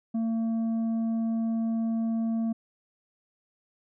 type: tone with tanh clipping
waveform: sine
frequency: 226.4 Hz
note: A3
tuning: 50 cents sharp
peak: -26 dBFS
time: 0.14-2.53 s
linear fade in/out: 10 ms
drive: 5 dB
effects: none